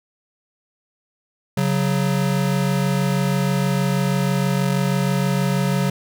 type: tone pair together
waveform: square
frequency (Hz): 138.59 / 184.84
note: C#3 / F#3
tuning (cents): 0 / -1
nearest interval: perfect fourth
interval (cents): 499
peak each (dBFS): -21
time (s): 1.57-5.9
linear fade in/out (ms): 5
effects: none